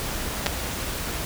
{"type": "clicks", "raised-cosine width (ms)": 0.2, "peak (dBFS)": -5, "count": 2, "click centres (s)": [0.462, 0.467], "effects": ["added 60 Hz sine -39 dBFS peak until 1.25 s", "pink hiss -30 dBFS RMS until 1.25 s"]}